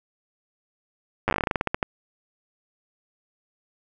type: slowing click train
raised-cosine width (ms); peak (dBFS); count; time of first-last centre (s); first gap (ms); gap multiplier
0.5; -7; 17; 1.28-1.828; 9; 1.16
effects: none